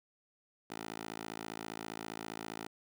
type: tone with high-pass filter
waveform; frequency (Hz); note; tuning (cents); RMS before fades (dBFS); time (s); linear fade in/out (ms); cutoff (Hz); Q
10% pulse; 55; A1; 0; -44; 0.7-2.67; 5; 340; 0.7
effects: none